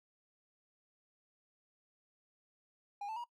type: tone with pitch steps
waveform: triangle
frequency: 812 / 880.4 / 954.5 Hz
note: G#5 / A5 / A#5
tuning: -39 / +1 / +41 cents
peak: -37 dBFS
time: 3.01-3.241 s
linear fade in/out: 5 ms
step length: 77 ms
effects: noise-tail reverb RT60 0.1 s tail -20 dB re dry